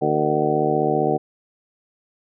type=harmonic tone with a mistuned harmonic; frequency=75.4 Hz; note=D2; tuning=46 cents sharp; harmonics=2 / 3 / 4 / 5 / 6 / 7 / 8 / 9 / 10; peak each=-27 / -29 / -26 / -24 / -23 / -33 / -26 / -33 / -23 dBFS; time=0.01-1.18 s; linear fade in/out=20 ms; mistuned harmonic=7; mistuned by=-57 cents; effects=none